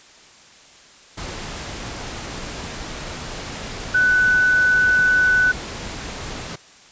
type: tone in noise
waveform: sine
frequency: 1494 Hz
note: F#6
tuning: 16 cents sharp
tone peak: -13 dBFS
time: 3.94-5.52 s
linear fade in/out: 10 ms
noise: pink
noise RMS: -31 dBFS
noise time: 1.17-6.56 s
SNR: +15 dB
effects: white hiss -47 dBFS RMS until 6.91 s + resampled to 16000 Hz